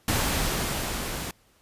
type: noise with level ramp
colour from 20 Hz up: pink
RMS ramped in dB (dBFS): -24 to -33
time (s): 0.08-1.31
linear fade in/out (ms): 2
effects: pink hiss -62 dBFS RMS until 1.61 s + resampled to 32000 Hz